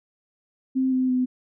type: tone with pitch steps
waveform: sine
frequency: 261.6 / 257.4 / 253.3 Hz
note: C4 / C4 / B3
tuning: 0 / -28 / +44 cents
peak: -19 dBFS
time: 0.75-1.26 s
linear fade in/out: 20 ms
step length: 170 ms
effects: none